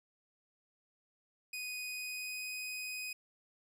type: tone with pitch glide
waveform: sawtooth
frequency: 2489 to 2503 Hz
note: D#7 to D#7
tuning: 0 to +10 cents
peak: -36 dBFS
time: 1.53-3.13 s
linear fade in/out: 5 ms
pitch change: +10 cents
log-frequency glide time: 1.79-2.49 s
effects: none

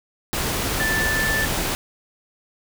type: tone in noise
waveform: sine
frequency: 1760 Hz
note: A6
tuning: in tune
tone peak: -21 dBFS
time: 0.8-1.45 s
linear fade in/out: 0 ms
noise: pink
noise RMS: -24 dBFS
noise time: 0.33-1.75 s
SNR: 0 dB
effects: none

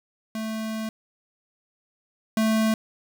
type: tone pair in turn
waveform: square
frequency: 220 / 220 Hz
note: A3 / A3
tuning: 0 / 0 cents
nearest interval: unison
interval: 0 cents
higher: neither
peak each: -28 / -20 dBFS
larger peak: second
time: 0.35-0.89 / 2.37-2.74 s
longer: first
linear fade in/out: 2 ms
effects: 8-bit

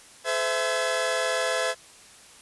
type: tone cluster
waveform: sawtooth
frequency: 429.7 / 513 / 662 / 1691 Hz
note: A4 / C5 / E5 / G#6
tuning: -41 / -34 / +7 / +31 cents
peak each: -32 / -24 / -24 / -27 dBFS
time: 0.24-1.75 s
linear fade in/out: 50 ms
effects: white hiss -50 dBFS RMS until 2.41 s + resampled to 24000 Hz

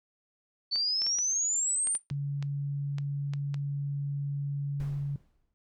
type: exponential sweep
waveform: sine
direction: up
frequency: 4456 to 9170 Hz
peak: -26 dBFS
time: 0.71-1.98 s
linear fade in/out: 20 ms
type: clicks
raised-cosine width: 0.2 ms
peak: -25 dBFS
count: 11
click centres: 0.758 / 1.019 / 1.066 / 1.187 / 1.872 / 1.951 / 2.101 / 2.426 / 2.984 / 3.336 / 3.543 s
type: tone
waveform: sine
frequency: 141.7 Hz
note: C#3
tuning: 38 cents sharp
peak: -29 dBFS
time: 2.11-5.16 s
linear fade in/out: 2 ms
type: noise with exponential decay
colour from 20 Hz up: brown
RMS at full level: -39 dBFS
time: 4.8-5.54 s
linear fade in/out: 0 ms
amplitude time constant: 160 ms
effects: noise-tail reverb RT60 0.2 s tail -21 dB re dry

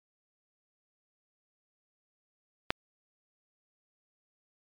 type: click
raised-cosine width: 0.3 ms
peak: -8 dBFS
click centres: 2.705 s
effects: MP3 96 kbps

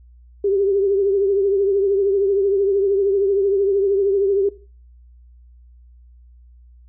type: tone with vibrato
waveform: sine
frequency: 394.7 Hz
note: G4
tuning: 12 cents sharp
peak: -15 dBFS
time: 0.44-4.49 s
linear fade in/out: 5 ms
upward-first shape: triangle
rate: 13 Hz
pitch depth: 74 cents each way
effects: noise-tail reverb RT60 0.4 s tail -19 dB re dry + added 60 Hz sine -44 dBFS peak until 6.88 s

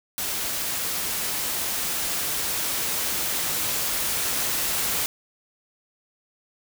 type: noise with level ramp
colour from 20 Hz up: white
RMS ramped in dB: -28 to -25 dBFS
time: 0.18-5.06 s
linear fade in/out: 0 ms
effects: none

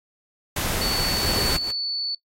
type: noise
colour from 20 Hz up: pink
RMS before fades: -25 dBFS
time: 0.56-1.57 s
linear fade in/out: 5 ms
type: tone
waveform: sine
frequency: 4466 Hz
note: C#8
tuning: 12 cents sharp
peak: -24 dBFS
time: 0.81-2.15 s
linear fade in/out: 5 ms
type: noise with exponential growth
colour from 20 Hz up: pink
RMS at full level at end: -34 dBFS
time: 1.37-1.71 s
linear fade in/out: 2 ms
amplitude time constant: 73 ms
effects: noise-tail reverb RT60 0.1 s tail -19 dB re dry + AAC 48 kbps

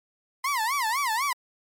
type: tone with vibrato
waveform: 30% pulse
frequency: 1000 Hz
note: B5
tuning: 21 cents sharp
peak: -21 dBFS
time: 0.44-1.33 s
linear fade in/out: 5 ms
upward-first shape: sine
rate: 4 Hz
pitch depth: 250 cents each way
effects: MP3 64 kbps

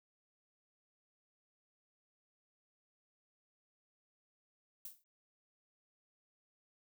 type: noise with exponential decay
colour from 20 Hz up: violet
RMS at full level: -43 dBFS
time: 4.85-5.04 s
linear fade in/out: 2 ms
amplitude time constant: 40 ms
effects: none

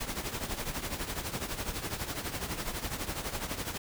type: noise with tremolo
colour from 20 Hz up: pink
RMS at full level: -33 dBFS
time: 0-3.78 s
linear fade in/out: 10 ms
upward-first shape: triangle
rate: 12 Hz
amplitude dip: 75%
effects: none

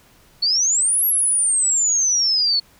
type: exponential two-way sweep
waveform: sine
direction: up then down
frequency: 4356 to 11640 to 4356 Hz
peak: -15 dBFS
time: 0.42-2.6 s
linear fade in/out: 10 ms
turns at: 1.05 s
effects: pink hiss -53 dBFS RMS until 2.79 s

